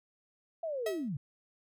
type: linear sweep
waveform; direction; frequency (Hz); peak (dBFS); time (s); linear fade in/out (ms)
sine; down; 680 to 122.8; -33; 0.63-1.17; 5
type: tone with exponential decay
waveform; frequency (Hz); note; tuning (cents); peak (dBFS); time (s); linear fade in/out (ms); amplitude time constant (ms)
45% pulse; 644; E5; -41; -30; 0.86-1.09; 5; 49
effects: none